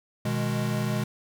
square chord, G# minor, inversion first, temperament equal, 123.47 / 155.56 / 207.7 Hz, B2 / D#3 / G#3, 0 / 0 / 0 cents, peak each -29 / -33 / -30 dBFS, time 0.25-1.04 s, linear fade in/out 5 ms, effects none

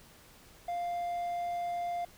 triangle tone, 698.5 Hz, F5, in tune, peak -30 dBFS, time 0.68-2.05 s, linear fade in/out 5 ms, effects pink hiss -57 dBFS RMS until 2.17 s

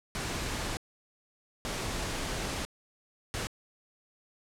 pink noise bursts at uneven times, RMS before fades -34 dBFS, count 3, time 0.15-0.77 / 1.65-2.65 / 3.34-3.47 s, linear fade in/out 0 ms, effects low-pass 9000 Hz 12 dB/octave

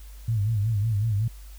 sine tone with vibrato, 107.2 Hz, A2, 45 cents flat, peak -21 dBFS, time 0.28-1.28 s, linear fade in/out 5 ms, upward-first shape sine, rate 5.4 Hz, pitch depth 130 cents each way, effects added 50 Hz sine -40 dBFS peak until 1.58 s + white hiss -54 dBFS RMS until 1.58 s

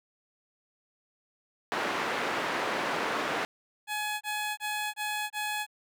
white band-pass noise, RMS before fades -31 dBFS, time 1.72-3.45 s, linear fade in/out 0 ms, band 260 to 1600 Hz, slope 12 dB/octave
15% pulse tone bursts, 844 Hz, G#5, 28 cents sharp, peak -24 dBFS, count 5, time 3.87-5.666 s, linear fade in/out 50 ms, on 340 ms, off 24 ms
effects none

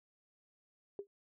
sine tone with exponential decay, 401.6 Hz, G4, 42 cents sharp, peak -35 dBFS, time 0.99-1.07 s, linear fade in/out 1 ms, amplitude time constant 17 ms, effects none

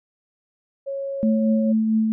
sine tone, 550 Hz, C#5, 14 cents flat, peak -25 dBFS, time 0.86-1.73 s, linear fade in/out 20 ms
sine tone with tremolo, 220 Hz, A3, in tune, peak -15 dBFS, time 1.23-2.12 s, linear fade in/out 0 ms, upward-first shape triangle, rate 4.4 Hz, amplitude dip 35%
effects none

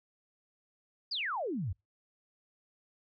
sine exponential sweep, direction down, 5090 to 78.5 Hz, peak -32 dBFS, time 1.11-1.73 s, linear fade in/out 10 ms, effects noise-tail reverb RT60 0.2 s tail -25 dB re dry

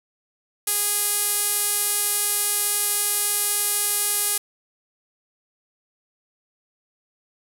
sawtooth tone with band-pass filter, 411.8 Hz, G#4, 15 cents flat, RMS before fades -23 dBFS, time 0.67-4.38 s, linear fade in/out 5 ms, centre 11000 Hz, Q 2.4, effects none

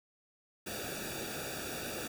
pink noise with comb filter, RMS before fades -40 dBFS, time 0.66-2.08 s, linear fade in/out 10 ms, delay 0.96 ms, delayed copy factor -1, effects none

